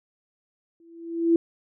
sine tone with exponential growth, 334.2 Hz, E4, 24 cents sharp, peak -13 dBFS, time 0.8-1.36 s, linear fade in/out 2 ms, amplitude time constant 120 ms, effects none

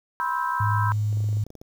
sine chord, C major seventh, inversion third, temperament just, 981.1 / 1046.5 / 1308.1 / 1569.8 Hz, B5 / C6 / E6 / G6, -12 / 0 / -14 / +2 cents, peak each -26 / -29 / -31 / -31 dBFS, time 0.2-0.92 s, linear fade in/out 0 ms
sine tone, 105.6 Hz, G#2, 29 cents sharp, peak -21 dBFS, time 0.6-1.44 s, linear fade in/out 5 ms
clicks, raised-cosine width 2 ms, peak -30 dBFS, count 11, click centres 1.128 / 1.172 / 1.205 / 1.242 / 1.289 / 1.329 / 1.37 / 1.466 / 1.504 / 1.553 / 1.615 s
effects 8-bit

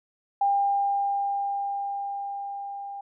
sine tone with level ramp, 800 Hz, G5, 35 cents sharp, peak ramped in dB -19 to -34 dBFS, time 0.41-3.01 s, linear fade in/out 5 ms, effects none

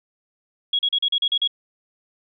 sine tone bursts, 3322 Hz, G#7, in tune, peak -17 dBFS, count 8, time 0.73-1.476 s, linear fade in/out 5 ms, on 60 ms, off 38 ms, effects none

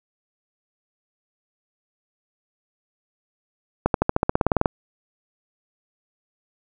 accelerating click train, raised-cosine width 1 ms, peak -3 dBFS, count 14, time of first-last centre 3.86-4.658 s, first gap 82 ms, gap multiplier 0.95, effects none

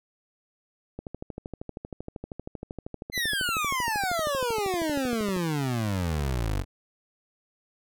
click train, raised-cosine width 2 ms, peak -22 dBFS, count 57, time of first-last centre 0.99-5.365 s, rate 12.8 Hz
25% pulse exponential sweep, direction down, 2093 to 44.98 Hz, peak -22 dBFS, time 3.12-6.65 s, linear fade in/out 50 ms
effects none

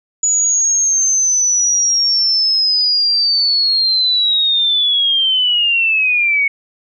sine linear sweep, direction down, 6900 to 2207 Hz, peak -11 dBFS, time 0.23-6.48 s, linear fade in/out 5 ms, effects none

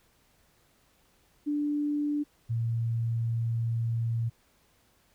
sine tone pair in turn, 293.7 / 115.42 Hz, D4 / A#2, 0 / -17 cents, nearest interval octave + major third, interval 1617 cents, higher first, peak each -26 dBFS, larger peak neither, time 1.46-2.24 / 2.49-4.3 s, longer second, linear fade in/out 20 ms, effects pink hiss -66 dBFS RMS until 5.14 s

